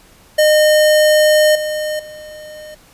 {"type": "tone with level steps", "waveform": "square", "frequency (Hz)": 611, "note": "D#5", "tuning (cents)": -32, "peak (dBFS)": [-9, -19, -32], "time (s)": [0.38, 2.75], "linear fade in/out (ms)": 10, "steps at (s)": [1.55, 1.99], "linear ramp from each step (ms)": 5, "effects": ["pink hiss -47 dBFS RMS until 2.93 s", "resampled to 32000 Hz"]}